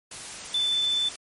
sine tone in noise, 3520 Hz, A7, in tune, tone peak -22 dBFS, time 0.54-1.09 s, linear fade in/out 5 ms, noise white, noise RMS -38 dBFS, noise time 0.11-1.16 s, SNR +13 dB, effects MP3 48 kbps

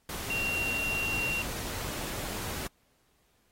sine tone in noise, 2753 Hz, F7, 25 cents flat, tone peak -29 dBFS, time 0.3-1.42 s, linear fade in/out 2 ms, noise pink, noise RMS -37 dBFS, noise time 0.09-2.67 s, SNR +5 dB, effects pink hiss -70 dBFS RMS until 3.51 s + AAC 48 kbps

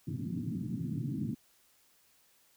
pink band-pass noise, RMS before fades -36 dBFS, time 0.07-1.35 s, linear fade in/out 10 ms, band 110 to 290 Hz, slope 48 dB/octave, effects white hiss -67 dBFS RMS until 2.56 s

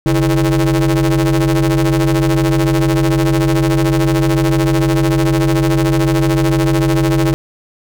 40% pulse ring-modulated tone, 95.9 Hz, G2, 37 cents flat, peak -7 dBFS, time 0.06-7.34 s, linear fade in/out 0 ms, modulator 233 Hz, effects none

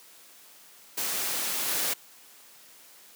white noise with level steps, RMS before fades -30 / -28 dBFS, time 0.97-1.94 s, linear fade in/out 10 ms, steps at 1.68 s, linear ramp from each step 5 ms, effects white hiss -53 dBFS RMS until 3.15 s + high-pass 200 Hz 12 dB/octave

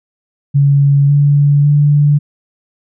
sine tone with pitch steps, 141 / 143.8 / 146.1 Hz, C#3 / D3 / D3, +30 / -36 / -9 cents, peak -6 dBFS, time 0.54-2.19 s, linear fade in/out 20 ms, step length 550 ms, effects none

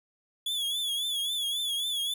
45% pulse tone with vibrato, 3400 Hz, G#7, 40 cents sharp, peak -28 dBFS, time 0.46-2.14 s, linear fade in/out 5 ms, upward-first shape triangle, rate 3.7 Hz, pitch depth 90 cents each way, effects none

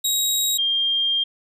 20% pulse / sine tone pair in turn, 3808 / 3202 Hz, A#7 / G7, +36 / +36 cents, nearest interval minor third, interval 300 cents, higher first, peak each -13 / -18 dBFS, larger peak first, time 0.04-0.58 / 0.58-1.24 s, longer second, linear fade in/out 10 ms, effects none

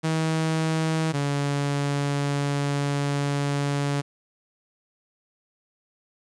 sawtooth tone pair in turn, 159.8 / 142.37 Hz, D#3 / C#3, +47 / +47 cents, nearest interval major second, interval 200 cents, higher first, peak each -18 / -19 dBFS, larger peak first, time 0.03-1.13 / 1.13-4.02 s, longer second, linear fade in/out 20 ms, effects resampled to 22050 Hz + 9-bit

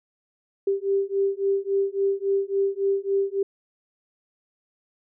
sine beating tone pair, 392 / 395.6 Hz, G4 / G4, 0 / +16 cents, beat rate 3.6 Hz, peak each -24 dBFS, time 0.67-3.43 s, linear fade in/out 5 ms, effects none

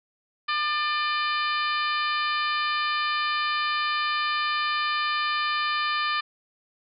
harmonic tone with a mistuned harmonic, 600 Hz, D5, 37 cents sharp, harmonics 2 / 3 / 4 / 5 / 6 / 7 / 8, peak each -26 / -30 / -32 / -34 / -36 / -37 / -38 dBFS, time 0.48-6.21 s, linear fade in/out 10 ms, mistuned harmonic 3, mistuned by -29 cents, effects none

